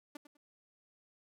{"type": "tone with echo", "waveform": "sawtooth", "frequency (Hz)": 293.7, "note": "D4", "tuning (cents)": 0, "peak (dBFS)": -39, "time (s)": [0.15, 0.17], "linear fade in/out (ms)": 5, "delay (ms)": 100, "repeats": 2, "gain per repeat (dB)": -12, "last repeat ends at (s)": 0.37, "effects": []}